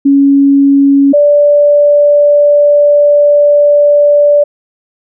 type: tone pair in turn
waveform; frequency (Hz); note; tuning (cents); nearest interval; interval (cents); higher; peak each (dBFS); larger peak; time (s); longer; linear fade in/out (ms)
sine; 278.4 / 583.3; C#4 / D5; +8 / -12; octave + minor second; 1280; second; -3; neither; 0.05-1.13 / 1.13-4.44; second; 10
effects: none